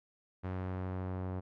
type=tone with low-pass filter sweep; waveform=sawtooth; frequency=92.7 Hz; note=F#2; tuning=4 cents sharp; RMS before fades=-38 dBFS; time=0.43-1.41 s; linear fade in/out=20 ms; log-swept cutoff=1700 to 980 Hz; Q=0.86; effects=none